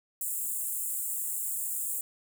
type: high-pass noise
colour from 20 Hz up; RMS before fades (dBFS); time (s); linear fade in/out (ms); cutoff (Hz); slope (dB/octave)
pink; -33; 0.21-2.01; 2; 7300; 96
effects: none